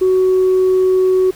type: tone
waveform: sine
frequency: 372.9 Hz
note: F#4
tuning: 14 cents sharp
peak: -8 dBFS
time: 0.01-1.31 s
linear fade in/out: 10 ms
effects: tanh soft clip ceiling -7 dBFS + pink hiss -40 dBFS RMS until 1.35 s